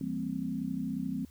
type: chord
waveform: sine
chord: C dominant seventh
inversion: first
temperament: equal with one note detuned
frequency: 164.81 / 196 / 227.4 / 261.6 Hz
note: E3 / G3 / Bb3 / C4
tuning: 0 / 0 / -43 / 0 cents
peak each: -39 / -37 / -38 / -35 dBFS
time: 0.01-1.25 s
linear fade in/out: 2 ms
effects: added 76 Hz sine -54 dBFS peak until 1.3 s + white hiss -64 dBFS RMS until 1.3 s